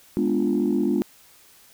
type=chord; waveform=sine; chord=G# diminished seventh; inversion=none; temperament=equal; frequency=207.7 / 246.9 / 293.7 / 349.2 Hz; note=G#3 / B3 / D4 / F4; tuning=0 / 0 / 0 / 0 cents; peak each=-24 dBFS; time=0.17-1.02 s; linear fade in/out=0 ms; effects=tanh soft clip ceiling -12 dBFS + white hiss -53 dBFS RMS until 1.73 s